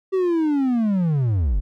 triangle linear sweep, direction down, 387.1 to 38.69 Hz, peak -15 dBFS, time 0.12-1.61 s, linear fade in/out 20 ms, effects none

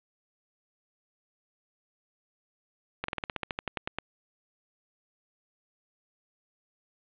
slowing click train, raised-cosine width 0.3 ms, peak -14 dBFS, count 14, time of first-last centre 3.04-3.986 s, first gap 44 ms, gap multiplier 1.08, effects resampled to 8000 Hz + 7-bit

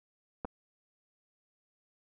clicks, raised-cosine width 1 ms, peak -22 / -27 dBFS, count 2, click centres 0.448 / 0.452 s, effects none

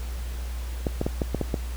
clicks, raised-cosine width 2 ms, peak -11 dBFS, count 7, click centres 0.868 / 1.014 / 1.065 / 1.218 / 1.347 / 1.413 / 1.542 s, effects added 60 Hz sine -29 dBFS peak until 1.76 s + pink hiss -44 dBFS RMS until 1.76 s

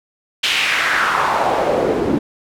pink noise with band-pass filter sweep, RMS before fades -17 dBFS, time 0.43-2.19 s, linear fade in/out 10 ms, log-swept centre 3200 to 300 Hz, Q 2.6, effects none

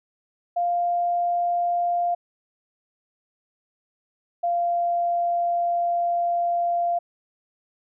sine tone pair in turn, 698.5 / 692.9 Hz, F5 / F5, 0 / -14 cents, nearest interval unison, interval 14 cents, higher first, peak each -20 dBFS, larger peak neither, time 0.56-2.15 / 4.43-6.99 s, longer second, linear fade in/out 10 ms, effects none

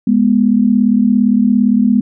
sine tone pair together, 207.7 / 245.2 Hz, G#3 / B3, 0 / -12 cents, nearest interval minor third, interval 288 cents, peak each -11 dBFS, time 0.07-2.01 s, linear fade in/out 5 ms, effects none

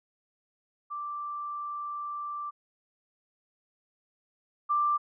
sine tone pair in turn, 1174.7 / 1179.7 Hz, D6 / D6, 0 / +7 cents, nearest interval unison, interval 7 cents, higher second, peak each -33 / -23 dBFS, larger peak second, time 0.9-2.51 / 4.69-4.98 s, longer first, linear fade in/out 20 ms, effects none

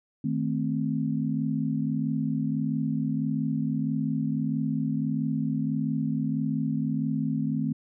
sine chord, A diminished, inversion second, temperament equal, 155.56 / 220 / 261.6 Hz, Eb3 / A3 / C4, 0 / 0 / 0 cents, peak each -29 dBFS, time 0.24-7.73 s, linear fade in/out 5 ms, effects none

